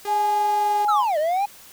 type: tone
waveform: sawtooth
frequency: 407.8 Hz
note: G#4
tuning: 32 cents flat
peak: -26 dBFS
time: 0.05-0.85 s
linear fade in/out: 2 ms
type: tone with pitch glide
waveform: sine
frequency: 840 to 834.7 Hz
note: G#5 to G#5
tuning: +19 to +9 cents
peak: -18 dBFS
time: 0.06-1.05 s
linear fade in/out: 50 ms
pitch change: -10 cents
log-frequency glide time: 0.53-0.83 s
type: linear two-way sweep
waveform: triangle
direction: down then up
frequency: 1386 to 587.3 to 833 Hz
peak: -17 dBFS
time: 0.88-1.46 s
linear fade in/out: 10 ms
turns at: 1.18 s
effects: white hiss -46 dBFS RMS until 1.72 s